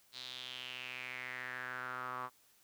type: tone with band-pass filter sweep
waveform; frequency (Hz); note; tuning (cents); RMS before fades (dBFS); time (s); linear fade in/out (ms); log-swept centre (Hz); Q
sawtooth; 126.6; B2; +43; -44; 0.12-2.3; 50; 4100 to 1100; 5
effects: white hiss -68 dBFS RMS until 2.63 s